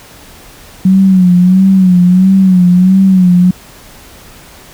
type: tone with vibrato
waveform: sine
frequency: 185 Hz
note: F#3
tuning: in tune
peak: -3 dBFS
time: 0.85-3.51 s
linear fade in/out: 5 ms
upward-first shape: sine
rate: 1.5 Hz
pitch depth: 71 cents each way
effects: pink hiss -36 dBFS RMS until 4.73 s